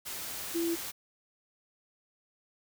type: tone in noise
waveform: sine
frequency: 336 Hz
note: E4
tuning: 33 cents sharp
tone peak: -28 dBFS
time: 0.54-0.76 s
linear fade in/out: 20 ms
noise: white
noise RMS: -39 dBFS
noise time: 0.05-0.92 s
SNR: +8 dB
effects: none